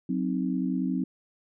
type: chord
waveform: sine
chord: C diminished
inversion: second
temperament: equal with one note detuned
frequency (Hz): 185 / 260.4 / 311.1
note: Gb3 / C4 / Eb4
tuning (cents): 0 / -8 / 0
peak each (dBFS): -29 / -28 / -33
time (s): 0.09-1.04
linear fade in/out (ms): 5
effects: none